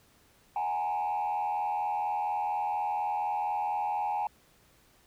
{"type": "tone with frequency modulation", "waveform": "sine", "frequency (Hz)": 830.6, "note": "G#5", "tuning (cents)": 0, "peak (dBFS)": -26, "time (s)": [0.56, 4.27], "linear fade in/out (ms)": 2, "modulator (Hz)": 84.2, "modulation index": 0.92, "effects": ["tanh soft clip ceiling -26 dBFS", "pink hiss -63 dBFS RMS until 5.06 s"]}